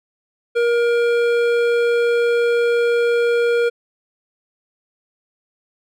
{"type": "tone with hard clipping", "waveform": "sine", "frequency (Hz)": 472.9, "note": "A#4", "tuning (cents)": 25, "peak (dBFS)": -16, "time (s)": [0.55, 3.7], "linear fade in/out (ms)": 20, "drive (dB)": 12, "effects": []}